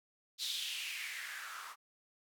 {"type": "noise with band-pass filter sweep", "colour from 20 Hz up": "blue", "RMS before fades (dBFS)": -42, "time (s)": [0.38, 1.76], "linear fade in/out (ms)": 50, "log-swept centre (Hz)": [4100, 1100], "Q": 4.4, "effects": []}